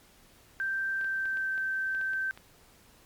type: tone with pitch glide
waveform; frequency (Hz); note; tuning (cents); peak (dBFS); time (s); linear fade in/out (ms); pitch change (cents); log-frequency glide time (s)
sine; 1568 to 1552.7; G6 to G6; 0 to -17; -28; 0.6-2.31; 0; -17; 0.94-1.53
type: clicks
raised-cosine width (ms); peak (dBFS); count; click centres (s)
0.3; -31; 9; 1.012 / 1.045 / 1.256 / 1.372 / 1.579 / 1.949 / 2.013 / 2.134 / 2.375
effects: pink hiss -59 dBFS RMS until 3.05 s + MP3 96 kbps